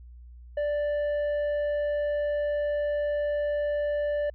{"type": "tone with tanh clipping", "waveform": "triangle", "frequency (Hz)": 587.3, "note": "D5", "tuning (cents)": 0, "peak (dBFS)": -26, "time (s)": [0.57, 4.3], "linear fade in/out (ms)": 5, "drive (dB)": 10, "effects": ["added 60 Hz sine -44 dBFS peak until 4.34 s"]}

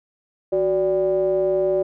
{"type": "ring-modulated tone", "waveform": "triangle", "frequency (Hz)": 105, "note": "G#2", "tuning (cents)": 19, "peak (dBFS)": -12, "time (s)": [0.52, 1.83], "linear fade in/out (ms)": 10, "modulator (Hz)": 477, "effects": []}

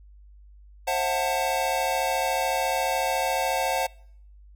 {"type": "chord", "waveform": "square", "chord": "F# half-diminished seventh", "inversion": "second", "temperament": "just", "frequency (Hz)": [532.8, 666, 740, 888], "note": ["C5", "E5", "F#5", "A5"], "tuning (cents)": [31, 18, 0, 16], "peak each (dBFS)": [-30, -32, -28, -30], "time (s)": [0.87, 3.87], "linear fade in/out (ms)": 10, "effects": ["noise-tail reverb RT60 0.7 s tail -26 dB re dry", "added 50 Hz sine -47 dBFS peak until 4.55 s"]}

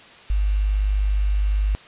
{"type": "tone with quantisation", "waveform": "sine", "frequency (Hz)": 50.5, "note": "G#1", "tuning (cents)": -48, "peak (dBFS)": -17, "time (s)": [0.3, 1.75], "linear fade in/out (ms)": 0, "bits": 7, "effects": ["white hiss -45 dBFS RMS until 1.87 s", "resampled to 8000 Hz"]}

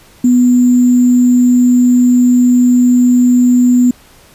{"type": "tone with sample-and-hold", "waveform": "sine", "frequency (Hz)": 246.8, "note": "B3", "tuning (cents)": -1, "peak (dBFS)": -5, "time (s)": [0.24, 3.91], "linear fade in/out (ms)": 5, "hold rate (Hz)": 7350, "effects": ["pink hiss -43 dBFS RMS until 4.34 s", "resampled to 32000 Hz"]}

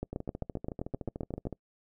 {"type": "two click trains", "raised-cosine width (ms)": 2, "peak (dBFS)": [-20, -24], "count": [12, 20], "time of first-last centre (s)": [[0.03, 1.47], [0.13, 1.527]], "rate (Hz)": [7.64, 13.6], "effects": ["noise-tail reverb RT60 0.1 s tail -25 dB re dry"]}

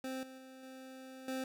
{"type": "tone with level steps", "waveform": "25% pulse", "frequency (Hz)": 261.6, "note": "C4", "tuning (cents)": 0, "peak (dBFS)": [-35, -46, -48, -45, -33], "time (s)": [0.04, 1.44], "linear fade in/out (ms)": 2, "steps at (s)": [0.23, 0.38, 0.63, 1.28], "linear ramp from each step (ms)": 2, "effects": []}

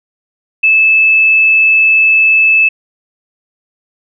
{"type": "tone", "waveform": "sine", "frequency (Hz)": 2617, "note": "E7", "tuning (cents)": -13, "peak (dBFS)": -5, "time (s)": [0.63, 2.69], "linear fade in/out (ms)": 10, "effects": []}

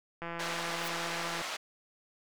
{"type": "click train", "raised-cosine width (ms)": 0.5, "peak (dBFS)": -24, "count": 203, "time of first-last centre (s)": [0.22, 1.415], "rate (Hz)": 169}
{"type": "band-pass noise", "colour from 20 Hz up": "pink", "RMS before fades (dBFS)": -38, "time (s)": [0.39, 1.57], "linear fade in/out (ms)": 10, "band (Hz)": [760, 5700], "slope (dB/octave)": 12}
{"type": "noise with exponential growth", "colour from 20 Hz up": "blue", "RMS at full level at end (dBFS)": -39, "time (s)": [0.74, 0.88], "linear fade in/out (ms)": 0, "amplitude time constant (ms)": 30}
{"effects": []}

